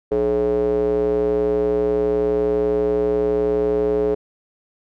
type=tone with band-pass filter; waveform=square; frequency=60.4 Hz; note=B1; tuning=38 cents flat; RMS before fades=-19 dBFS; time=0.11-4.15 s; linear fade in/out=10 ms; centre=450 Hz; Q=8.2; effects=none